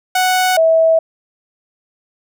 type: tone pair in turn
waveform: sawtooth / sine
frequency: 740 / 649.6 Hz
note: F#5 / E5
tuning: 0 / -26 cents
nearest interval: major second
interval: 226 cents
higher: first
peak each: -8 dBFS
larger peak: neither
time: 0.15-0.57 / 0.57-0.99 s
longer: neither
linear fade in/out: 5 ms
effects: none

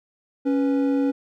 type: tone pair together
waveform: triangle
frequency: 277.2 / 492.1 Hz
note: C#4 / B4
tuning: 0 / -6 cents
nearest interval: minor seventh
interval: 994 cents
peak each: -17 / -25 dBFS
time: 0.45-1.12 s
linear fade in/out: 20 ms
effects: none

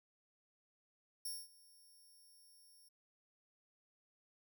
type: tone with ADSR envelope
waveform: 5% pulse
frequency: 5500 Hz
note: F8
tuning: 27 cents flat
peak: -34 dBFS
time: 1.25-2.89 s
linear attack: 5 ms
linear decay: 220 ms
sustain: -23 dB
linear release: 11 ms
effects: none

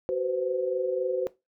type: tone cluster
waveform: sine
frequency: 374.8 / 493.3 / 517 Hz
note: F#4 / B4 / C5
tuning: +22 / -2 / -21 cents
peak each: -29 / -33 / -28 dBFS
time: 0.09-1.27 s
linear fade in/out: 0 ms
effects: noise-tail reverb RT60 0.2 s tail -17 dB re dry

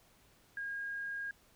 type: tone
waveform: sine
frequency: 1627 Hz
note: G#6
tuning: 36 cents flat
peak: -37 dBFS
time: 0.57-1.31 s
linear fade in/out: 2 ms
effects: pink hiss -66 dBFS RMS until 1.55 s

